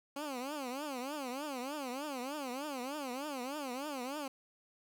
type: tone with vibrato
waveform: 15% pulse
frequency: 272.5 Hz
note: C#4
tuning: 29 cents flat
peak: -32 dBFS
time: 0.16-4.28 s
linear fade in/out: 5 ms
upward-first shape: triangle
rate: 3.3 Hz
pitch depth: 230 cents each way
effects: none